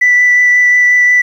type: tone with vibrato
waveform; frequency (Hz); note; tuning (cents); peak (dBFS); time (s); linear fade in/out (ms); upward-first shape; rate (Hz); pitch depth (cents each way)
sine; 1975.5; B6; 0; -4; 0.01-1.22; 10; sine; 5.6; 8
effects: tanh soft clip ceiling -2 dBFS + 7-bit